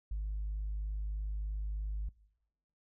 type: tone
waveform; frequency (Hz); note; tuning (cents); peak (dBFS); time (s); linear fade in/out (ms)
sine; 51.6; G#1; -10; -32; 0.11-2.09; 5
effects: noise-tail reverb RT60 0.9 s tail -23 dB re dry + tanh soft clip ceiling -31 dBFS